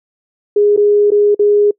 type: tone with dropouts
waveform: sine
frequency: 413 Hz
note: G#4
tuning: 10 cents flat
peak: -7 dBFS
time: 0.56-1.71 s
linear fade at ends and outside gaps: 5 ms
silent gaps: 0.764-0.774 / 1.105-1.117 / 1.347-1.393 s
effects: noise-tail reverb RT60 0.1 s tail -25 dB re dry